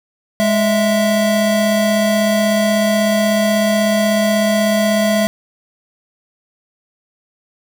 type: tone pair together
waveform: square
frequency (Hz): 207.7 / 659.4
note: G#3 / E5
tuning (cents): 0 / 0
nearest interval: octave + minor sixth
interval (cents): 2000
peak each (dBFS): -16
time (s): 0.4-5.27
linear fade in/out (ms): 0
effects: none